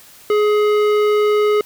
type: tone with tanh clipping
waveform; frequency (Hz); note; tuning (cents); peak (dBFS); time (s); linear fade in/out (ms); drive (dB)
sine; 420; G#4; +19; -14; 0.3-1.61; 2; 15
effects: white hiss -44 dBFS RMS until 1.65 s